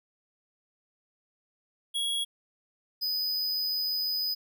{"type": "tone pair in turn", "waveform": "square", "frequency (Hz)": [3322, 4993], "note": ["G#7", "D#8"], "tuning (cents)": [0, 5], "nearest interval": "perfect fifth", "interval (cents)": 705, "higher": "second", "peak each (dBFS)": -28, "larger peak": "neither", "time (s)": [[1.94, 2.25], [3.01, 4.35]], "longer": "second", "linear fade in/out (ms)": 20, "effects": []}